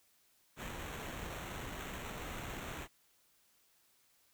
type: noise with sample-and-hold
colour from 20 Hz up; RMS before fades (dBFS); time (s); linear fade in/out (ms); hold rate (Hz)
pink; -44; 0.56-2.88; 50; 4900
effects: white hiss -71 dBFS RMS until 4.33 s